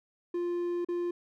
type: tone with dropouts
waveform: triangle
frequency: 349.2 Hz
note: F4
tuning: in tune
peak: -27 dBFS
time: 0.34-1.11 s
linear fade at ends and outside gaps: 5 ms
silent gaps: 0.848-0.886 s
effects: none